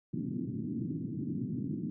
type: band-pass noise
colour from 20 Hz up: white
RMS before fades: -36 dBFS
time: 0.13-1.9 s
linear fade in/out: 0 ms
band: 110 to 310 Hz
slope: 48 dB/octave
effects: none